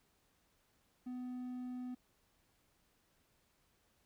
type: tone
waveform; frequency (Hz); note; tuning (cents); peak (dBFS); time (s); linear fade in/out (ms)
triangle; 250; B3; +21; -39; 1.06-1.95; 10
effects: pink hiss -75 dBFS RMS until 4.05 s